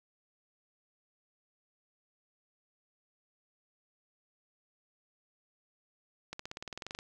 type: accelerating click train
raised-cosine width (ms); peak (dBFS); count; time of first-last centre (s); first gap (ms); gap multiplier
0.2; -23; 14; 6.33-6.989; 64; 0.96
effects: none